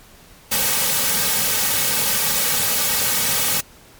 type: noise with comb filter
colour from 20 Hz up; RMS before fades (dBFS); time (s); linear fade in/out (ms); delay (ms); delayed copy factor
white; -19; 0.51-3.61; 10; 2.9; -0.75
effects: pink hiss -47 dBFS RMS until 3.99 s + MP3 96 kbps